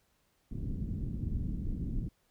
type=low-pass noise; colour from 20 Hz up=pink; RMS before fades=-35 dBFS; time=0.51-2.09 s; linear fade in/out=10 ms; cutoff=260 Hz; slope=24 dB/octave; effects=pink hiss -73 dBFS RMS until 2.3 s